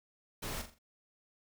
pink noise with echo, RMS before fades -40 dBFS, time 0.42-0.62 s, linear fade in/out 10 ms, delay 42 ms, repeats 4, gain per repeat -8 dB, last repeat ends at 0.788 s, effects none

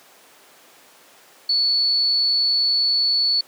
sine tone, 4435 Hz, C#8, in tune, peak -16 dBFS, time 1.49-3.41 s, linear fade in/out 5 ms, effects pink hiss -49 dBFS RMS until 3.47 s + high-pass 400 Hz 12 dB/octave

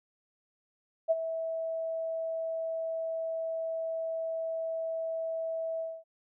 sine tone with ADSR envelope, 652 Hz, E5, 19 cents flat, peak -20 dBFS, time 1.08-6.04 s, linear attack 29 ms, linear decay 31 ms, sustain -11 dB, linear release 240 ms, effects none

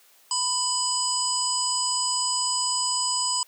harmonic tone, 996 Hz, B5, 14 cents sharp, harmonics 1 / 3 / 5 / 7 / 8, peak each -29 / -35 / -27 / -34 / -27 dBFS, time 0.31-3.43 s, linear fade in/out 2 ms, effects white hiss -57 dBFS RMS until 3.47 s + high-pass 400 Hz 12 dB/octave

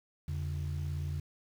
sine tone pair together, 84.7 / 142.7 Hz, E2 / D3, +48 / -49 cents, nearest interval major sixth, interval 903 cents, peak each -33 / -35 dBFS, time 0.28-1.2 s, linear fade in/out 5 ms, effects tanh soft clip ceiling -29 dBFS + 9-bit

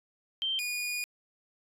sine / sawtooth tone pair in turn, 3136 / 2449 Hz, G7 / D#7, 0 / -28 cents, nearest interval major third, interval 428 cents, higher first, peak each -28 dBFS, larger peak neither, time 0.42-0.59 / 0.59-1.04 s, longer second, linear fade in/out 0 ms, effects resampled to 32000 Hz

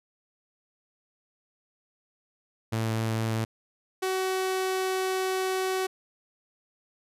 sawtooth tone pair in turn, 111.9 / 376.4 Hz, A2 / F#4, +30 / +30 cents, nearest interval octave + major sixth, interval 2100 cents, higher second, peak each -22 dBFS, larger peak neither, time 2.72-3.45 / 4.02-5.87 s, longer second, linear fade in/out 10 ms, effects resampled to 32000 Hz

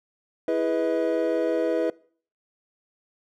triangle chord, E major seventh, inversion none, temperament equal with one note detuned, 329.6 / 415.3 / 493.9 / 637.5 Hz, E4 / G#4 / B4 / D#5, 0 / 0 / 0 / +42 cents, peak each -25 / -28 / -23 / -26 dBFS, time 0.48-1.9 s, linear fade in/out 2 ms, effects noise-tail reverb RT60 0.5 s tail -23 dB re dry

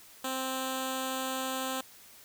5% pulse tone with notch filter, 262 Hz, C4, 2 cents sharp, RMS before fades -34 dBFS, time 0.24-1.81 s, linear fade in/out 5 ms, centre 2100 Hz, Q 1.2, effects white hiss -54 dBFS RMS until 2.24 s

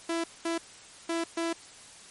sawtooth tone bursts at uneven times, 333.3 Hz, E4, 19 cents sharp, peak -24 dBFS, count 4, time 0.09-0.24 / 0.45-0.58 / 1.09-1.24 / 1.37-1.53 s, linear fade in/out 5 ms, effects white hiss -50 dBFS RMS until 2.1 s + MP3 48 kbps

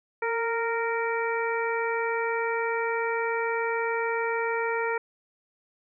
harmonic tone with a mistuned harmonic, 463.4 Hz, A#4, 10 cents flat, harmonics 1 / 2 / 3 / 4 / 5, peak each -28 / -31 / -33 / -34 / -35 dBFS, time 0.22-4.98 s, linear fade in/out 5 ms, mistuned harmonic 1, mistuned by -25 cents, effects none

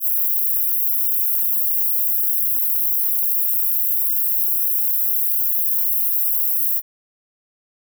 white high-pass noise, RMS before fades -19 dBFS, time 0-6.82 s, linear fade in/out 50 ms, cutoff 12000 Hz, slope 48 dB/octave, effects none

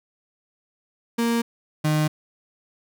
35% pulse tone pair in turn, 233.1 / 153.26 Hz, A#3 / D#3, 0 / -26 cents, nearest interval perfect fifth, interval 726 cents, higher first, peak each -18 / -17 dBFS, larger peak second, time 1.18-1.42 / 1.84-2.08 s, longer neither, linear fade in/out 10 ms, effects none

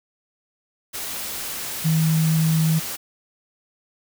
sine tone in noise, 159.5 Hz, D#3, 43 cents sharp, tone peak -16 dBFS, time 1.84-2.8 s, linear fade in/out 20 ms, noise white, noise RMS -30 dBFS, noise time 0.93-2.97 s, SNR +11 dB, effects none

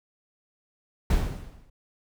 brown noise with exponential decay, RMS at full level -18 dBFS, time 1.1-1.7 s, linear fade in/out 5 ms, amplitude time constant 130 ms, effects none

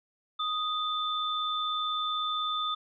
sine tone pair together, 1245 / 3542 Hz, D#6 / A7, +1 / +11 cents, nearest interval octave + tritone, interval 1810 cents, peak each -30 / -32 dBFS, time 0.39-2.75 s, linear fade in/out 10 ms, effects none

